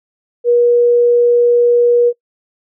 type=tone; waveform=sine; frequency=480 Hz; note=B4; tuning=49 cents flat; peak=-7 dBFS; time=0.44-2.13 s; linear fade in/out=50 ms; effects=noise-tail reverb RT60 0.1 s tail -23 dB re dry